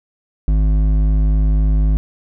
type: tone with hard clipping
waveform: sine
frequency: 51.91 Hz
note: G#1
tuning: in tune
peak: -13 dBFS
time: 0.48-1.97 s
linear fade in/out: 0 ms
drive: 9 dB
effects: none